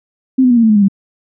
sine tone with pitch steps, 261.2 / 250.7 / 240.6 / 231 / 221.7 / 212.8 / 204.2 / 196.02 Hz, C4 / B3 / B3 / A#3 / A3 / G#3 / G#3 / G3, -3 / +26 / -45 / -16 / +13 / +42 / -29 / 0 cents, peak -6 dBFS, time 0.38-0.884 s, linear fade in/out 10 ms, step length 63 ms, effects none

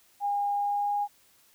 sine tone with pitch glide, 812 to 819.1 Hz, G#5 to G#5, -39 to -24 cents, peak -25 dBFS, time 0.2-1.08 s, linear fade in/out 50 ms, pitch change +15 cents, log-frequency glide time 0.52-0.96 s, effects white hiss -62 dBFS RMS until 1.54 s

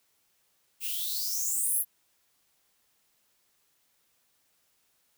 violet noise with high-pass filter sweep, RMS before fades -30 dBFS, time 0.8-1.85 s, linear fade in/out 50 ms, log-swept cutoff 2500 to 12000 Hz, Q 8.5, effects white hiss -71 dBFS RMS until 5.17 s

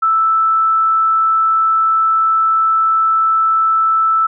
sine tone, 1318.5 Hz, E6, in tune, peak -10 dBFS, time 0.02-4.27 s, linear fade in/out 10 ms, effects none

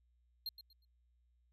square tone with echo, 4195 Hz, C8, 4 cents sharp, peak -39 dBFS, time 0.46-0.49 s, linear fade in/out 2 ms, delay 120 ms, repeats 3, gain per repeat -12 dB, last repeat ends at 0.85 s, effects added 60 Hz sine -70 dBFS peak until 1.52 s

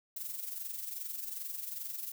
violet noise with amplitude modulation, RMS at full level -38 dBFS, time 0.16-2.12 s, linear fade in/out 5 ms, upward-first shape sine, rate 22.5 Hz, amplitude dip 60%, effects none

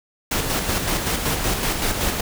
pink noise with tremolo, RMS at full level -21 dBFS, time 0.31-2.21 s, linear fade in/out 5 ms, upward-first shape square, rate 5.3 Hz, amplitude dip 40%, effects none

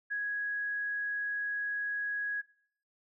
sine tone, 1663 Hz, G#6, 2 cents sharp, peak -31 dBFS, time 0.1-2.42 s, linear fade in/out 20 ms, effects noise-tail reverb RT60 0.6 s tail -19 dB re dry

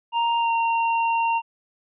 square tone with pitch glide, 932.3 to 920 Hz, A#5 to A#5, 0 to -23 cents, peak -20 dBFS, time 0.12-1.42 s, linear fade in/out 50 ms, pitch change -23 cents, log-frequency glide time 0.39-0.51 s, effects resampled to 8000 Hz

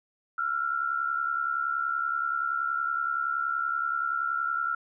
sine tone pair together, 1344.4 / 1415 Hz, E6 / F6, +34 / +22 cents, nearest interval minor second, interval 88 cents, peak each -28 / -30 dBFS, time 0.38-4.75 s, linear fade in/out 5 ms, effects none

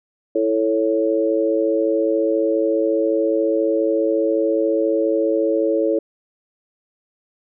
sine chord, A major, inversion second, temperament equal, 329.6 / 440 / 554.4 Hz, E4 / A4 / C#5, 0 / 0 / 0 cents, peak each -20 dBFS, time 0.35-5.99 s, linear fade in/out 5 ms, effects none

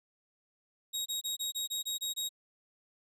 25% pulse tone bursts, 3784 Hz, A#7, 25 cents sharp, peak -29 dBFS, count 9, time 0.93-2.292 s, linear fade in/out 20 ms, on 130 ms, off 24 ms, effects none

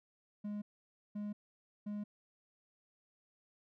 triangle tone bursts, 207.4 Hz, G#3, 2 cents flat, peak -36 dBFS, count 3, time 0.44-2.04 s, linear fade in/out 10 ms, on 180 ms, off 530 ms, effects none

